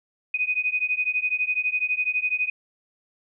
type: beating tone pair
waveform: sine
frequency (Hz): 2489 / 2501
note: D#7 / D#7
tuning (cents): 0 / +8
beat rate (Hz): 12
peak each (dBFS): -25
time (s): 0.34-2.5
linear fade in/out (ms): 5
effects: none